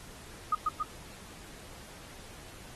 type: tone with echo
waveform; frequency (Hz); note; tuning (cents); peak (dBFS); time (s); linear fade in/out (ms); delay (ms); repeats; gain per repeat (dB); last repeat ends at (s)
sine; 1244.5; D#6; 0; -23; 0.52-0.55; 5; 140; 2; -2; 0.83
effects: pink hiss -50 dBFS RMS until 2.75 s + AAC 32 kbps